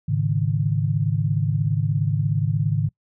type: chord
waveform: sine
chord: Ab suspended fourth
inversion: none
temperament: equal with one note detuned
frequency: 106.07 / 138.59 / 155.56 Hz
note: Ab2 / Db3 / Eb3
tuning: +37 / 0 / 0 cents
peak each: -23 dBFS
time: 0.08-2.89 s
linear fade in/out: 10 ms
effects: noise-tail reverb RT60 0.1 s tail -24 dB re dry